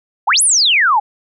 sine exponential two-way sweep, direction up then down, 692 to 11340 to 788 Hz, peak -9 dBFS, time 0.27-1 s, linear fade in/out 10 ms, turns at 0.42 s, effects none

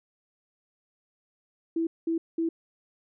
sine tone bursts, 329.6 Hz, E4, in tune, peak -24 dBFS, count 3, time 1.76-2.49 s, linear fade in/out 5 ms, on 110 ms, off 200 ms, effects none

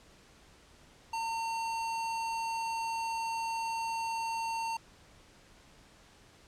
square tone, 909 Hz, A#5, 44 cents flat, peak -33 dBFS, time 1.13-4.77 s, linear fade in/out 5 ms, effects pink hiss -59 dBFS RMS until 6.47 s + low-pass 8000 Hz 12 dB/octave

